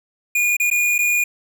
square tone with dropouts, 2437 Hz, D#7, 37 cents flat, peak -16 dBFS, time 0.35-1.24 s, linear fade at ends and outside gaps 5 ms, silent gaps 0.568-0.599 / 0.702-0.712 / 0.982-0.988 s, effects none

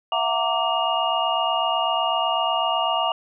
sine tone cluster, 665 / 733 / 921 / 1165 / 2845 Hz, E5 / F#5 / A#5 / D6 / F7, +15 / -16 / -21 / -14 / +31 cents, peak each -26 dBFS, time 0.12-3.12 s, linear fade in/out 2 ms, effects none

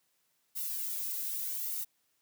violet noise with flanger, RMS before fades -36 dBFS, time 0.55-1.85 s, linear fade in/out 20 ms, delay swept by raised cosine 1.2 to 2.2 ms, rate 0.83 Hz, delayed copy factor -0.65, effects white hiss -75 dBFS RMS until 2.21 s + high-pass 80 Hz 12 dB/octave

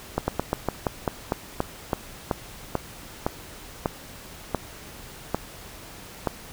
slowing click train, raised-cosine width 1 ms, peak -8 dBFS, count 17, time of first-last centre 0.18-6.273 s, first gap 100 ms, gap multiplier 1.16, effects pink hiss -43 dBFS RMS until 6.52 s

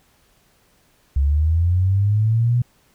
sine linear sweep, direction up, 67 to 123.47 Hz, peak -14 dBFS, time 1.16-2.62 s, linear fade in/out 5 ms, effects pink hiss -59 dBFS RMS until 2.94 s

